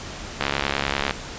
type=click train; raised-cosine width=0.3 ms; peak=-5 dBFS; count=50; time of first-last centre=0.41-1.109 s; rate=70.1 Hz; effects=pink hiss -35 dBFS RMS until 1.38 s + resampled to 16000 Hz